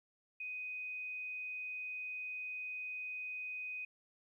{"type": "tone", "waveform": "sine", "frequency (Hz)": 2500, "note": "D#7", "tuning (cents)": 8, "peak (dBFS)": -40, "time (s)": [0.4, 3.85], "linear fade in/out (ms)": 5, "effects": ["13-bit"]}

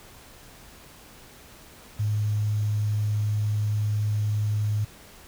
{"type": "tone with quantisation", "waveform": "sine", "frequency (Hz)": 105.5, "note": "G#2", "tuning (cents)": 28, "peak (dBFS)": -22, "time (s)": [1.99, 4.85], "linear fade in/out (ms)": 10, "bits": 8, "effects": ["pink hiss -49 dBFS RMS until 5.27 s"]}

